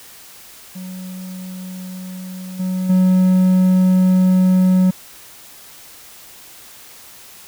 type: tone with level steps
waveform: triangle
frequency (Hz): 185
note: F#3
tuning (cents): 0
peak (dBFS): -26 / -16 / -8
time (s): 0.75-4.91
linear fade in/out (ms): 10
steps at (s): 2.59 / 2.89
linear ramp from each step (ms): 10
effects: white hiss -41 dBFS RMS until 7.47 s